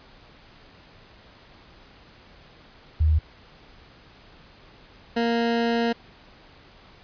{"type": "tone pair in turn", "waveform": ["sine", "20% pulse"], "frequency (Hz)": [77.78, 233.1], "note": ["D#2", "A#3"], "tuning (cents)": [0, 0], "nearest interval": "octave + perfect fifth", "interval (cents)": 1900, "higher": "second", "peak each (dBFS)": -16, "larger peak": "neither", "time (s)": [[3, 3.19], [5.16, 5.93]], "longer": "second", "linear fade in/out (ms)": 10, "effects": ["pink hiss -51 dBFS RMS until 7.03 s", "resampled to 11025 Hz"]}